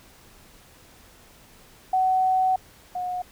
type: tone pair in turn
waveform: sine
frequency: 750 / 724.9 Hz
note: F#5 / F#5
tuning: +23 / -36 cents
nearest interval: minor second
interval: 59 cents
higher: first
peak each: -18 / -26 dBFS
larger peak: first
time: 1.93-2.56 / 2.95-3.22 s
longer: first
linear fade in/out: 5 ms
effects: pink hiss -52 dBFS RMS until 3.31 s